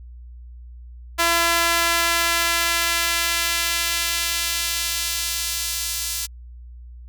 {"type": "tone with high-pass filter sweep", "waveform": "sawtooth", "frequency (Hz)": 338.1, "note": "E4", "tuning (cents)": 44, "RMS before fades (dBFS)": -22, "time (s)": [1.18, 6.27], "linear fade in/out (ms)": 20, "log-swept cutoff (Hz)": [1000, 5400], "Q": 0.75, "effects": ["added 60 Hz sine -37 dBFS peak until 7.08 s"]}